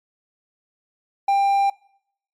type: tone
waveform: triangle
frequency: 794 Hz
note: G5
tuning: 22 cents sharp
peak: -13 dBFS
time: 1.28-1.7 s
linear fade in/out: 5 ms
effects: noise-tail reverb RT60 0.7 s tail -24 dB re dry + MP3 64 kbps